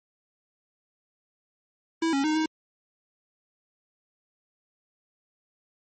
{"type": "tone with pitch steps", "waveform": "square", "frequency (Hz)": [327.4, 275.5, 309.1, 315.1], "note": ["E4", "C#4", "D#4", "D#4"], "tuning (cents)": [-12, -11, -11, 22], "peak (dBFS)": -23, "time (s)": [2.02, 2.46], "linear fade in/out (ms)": 5, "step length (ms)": 110, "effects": ["low-pass 10000 Hz 12 dB/octave", "MP3 32 kbps"]}